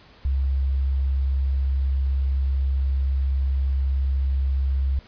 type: tone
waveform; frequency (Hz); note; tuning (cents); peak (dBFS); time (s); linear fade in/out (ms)
sine; 67.3; C2; +49; -19; 0.25-4.99; 0
effects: pink hiss -51 dBFS RMS until 5.07 s + resampled to 11025 Hz